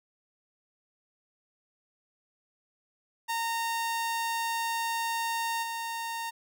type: tone with level steps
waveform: sawtooth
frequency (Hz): 920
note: A#5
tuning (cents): -23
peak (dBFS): -25 / -29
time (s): 3.28-6.31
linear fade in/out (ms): 20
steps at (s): 5.62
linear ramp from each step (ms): 20
effects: none